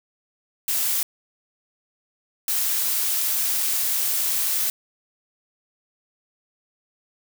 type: noise bursts at uneven times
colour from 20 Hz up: blue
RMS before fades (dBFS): -23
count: 2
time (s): 0.68-1.03 / 2.48-4.7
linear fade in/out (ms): 2
effects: none